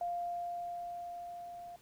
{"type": "tone with level ramp", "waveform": "sine", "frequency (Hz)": 698.5, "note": "F5", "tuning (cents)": 0, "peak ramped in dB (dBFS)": [-33, -45], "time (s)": [0.01, 1.76], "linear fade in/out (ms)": 2, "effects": ["pink hiss -64 dBFS RMS until 1.81 s"]}